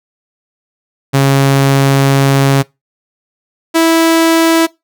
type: tone pair in turn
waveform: sawtooth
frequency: 137.3 / 328.1 Hz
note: C#3 / E4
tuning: -16 / -8 cents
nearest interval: octave + minor third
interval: 1508 cents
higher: second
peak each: -3 dBFS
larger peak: neither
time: 1.13-2.63 / 3.74-4.67 s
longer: first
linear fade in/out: 20 ms
effects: noise-tail reverb RT60 0.2 s tail -22 dB re dry